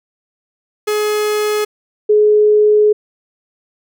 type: tone pair in turn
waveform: 45% pulse / sine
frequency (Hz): 422.2 / 422.2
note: G#4 / G#4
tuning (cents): +29 / +29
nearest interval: unison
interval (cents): 0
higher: neither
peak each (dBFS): -14 / -7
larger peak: second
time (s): 0.87-1.65 / 2.09-2.93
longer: second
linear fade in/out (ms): 10
effects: none